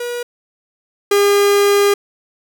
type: tone pair in turn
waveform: 45% pulse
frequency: 482.5 / 404.8 Hz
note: B4 / G#4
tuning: -40 / -44 cents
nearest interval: minor third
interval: 304 cents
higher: first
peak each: -21 / -10 dBFS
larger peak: second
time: 0-0.23 / 1.11-1.94 s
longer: second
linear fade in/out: 5 ms
effects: none